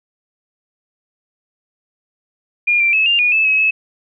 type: tone with pitch steps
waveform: sine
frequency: 2419 / 2358 / 2591 / 2797 / 2450 / 2617 / 2560 / 2588 Hz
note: D#7 / D7 / E7 / F7 / D#7 / E7 / D#7 / E7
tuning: -49 / +6 / -30 / +2 / -27 / -13 / +49 / -32 cents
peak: -11 dBFS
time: 2.67-3.71 s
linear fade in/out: 10 ms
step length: 130 ms
effects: none